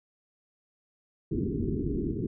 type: low-pass noise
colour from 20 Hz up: white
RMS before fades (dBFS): -30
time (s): 1.31-2.27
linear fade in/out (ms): 10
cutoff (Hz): 410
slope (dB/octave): 96
effects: none